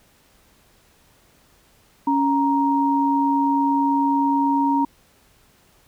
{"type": "tone pair together", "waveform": "sine", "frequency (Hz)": [278.3, 936], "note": ["C#4", "A#5"], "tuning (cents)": [7, 7], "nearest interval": "octave + major sixth", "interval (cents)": 2100, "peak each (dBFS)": -19, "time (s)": [2.07, 4.85], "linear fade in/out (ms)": 5, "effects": ["pink hiss -57 dBFS RMS until 5.87 s"]}